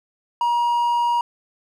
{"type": "tone", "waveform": "triangle", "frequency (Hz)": 952, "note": "A#5", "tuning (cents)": 36, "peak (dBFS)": -15, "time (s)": [0.41, 1.21], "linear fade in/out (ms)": 2, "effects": []}